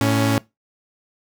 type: tone pair together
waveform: sawtooth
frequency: 110.1 / 278.7 Hz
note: A2 / C#4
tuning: +2 / +9 cents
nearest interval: octave + major third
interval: 1607 cents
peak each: -15 dBFS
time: 0.01-0.38 s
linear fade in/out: 0 ms
effects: noise-tail reverb RT60 0.2 s tail -21 dB re dry